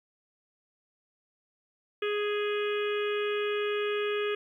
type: harmonic tone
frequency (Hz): 415.5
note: G#4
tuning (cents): +1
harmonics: 1 / 3 / 4 / 5 / 6 / 7 / 8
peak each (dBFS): -28 / -38 / -39 / -43 / -39 / -42 / -44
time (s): 2.02-4.35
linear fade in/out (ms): 5
effects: 11-bit